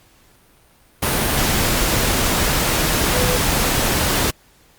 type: tone in noise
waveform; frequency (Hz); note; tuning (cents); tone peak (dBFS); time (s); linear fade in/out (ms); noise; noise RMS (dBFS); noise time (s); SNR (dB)
sine; 499.6; B4; +20; -22; 3.13-3.37; 10; pink; -18; 1.02-4.31; -7
effects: pink hiss -53 dBFS RMS until 4.78 s + Opus 48 kbps